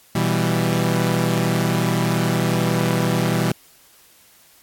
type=chord; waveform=sawtooth; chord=E minor; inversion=second; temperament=equal; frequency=123.47 / 164.81 / 196 Hz; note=B2 / E3 / G3; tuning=0 / 0 / 0 cents; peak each=-18 / -17 / -19 dBFS; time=0.15-3.52 s; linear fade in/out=5 ms; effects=white hiss -52 dBFS RMS until 4.62 s + AAC 64 kbps